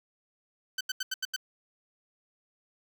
15% pulse tone bursts, 1529 Hz, G6, 44 cents flat, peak -23 dBFS, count 6, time 0.78-1.363 s, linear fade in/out 5 ms, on 28 ms, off 83 ms, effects none

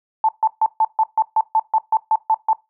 sine tone bursts, 880 Hz, A5, in tune, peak -12 dBFS, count 13, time 0.24-2.531 s, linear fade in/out 2 ms, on 47 ms, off 140 ms, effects noise-tail reverb RT60 0.2 s tail -19 dB re dry

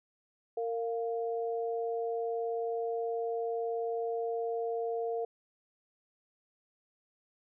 sine tone pair together, 459.6 / 698.1 Hz, A#4 / F5, -25 / -1 cents, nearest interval perfect fifth, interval 724 cents, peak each -32 / -37 dBFS, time 0.57-5.25 s, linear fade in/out 5 ms, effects none

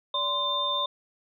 sine tone cluster, 579 / 1036 / 3598 Hz, D5 / C6 / A7, -25 / -17 / +38 cents, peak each -34 / -29 / -27 dBFS, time 0.14-0.86 s, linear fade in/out 5 ms, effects none

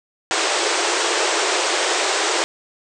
pink band-pass noise, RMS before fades -20 dBFS, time 0.31-2.44 s, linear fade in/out 0 ms, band 330 to 8600 Hz, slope 96 dB/octave, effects none

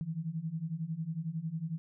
sine beating tone pair, 155.56 / 166.56 Hz, D#3 / E3, 0 / +18 cents, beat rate 11 Hz, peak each -38 / -36 dBFS, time 0.01-1.78 s, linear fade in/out 0 ms, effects none

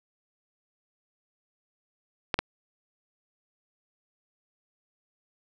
clicks, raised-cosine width 0.3 ms, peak -8 dBFS, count 2, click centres 2.342 / 2.39 s, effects none

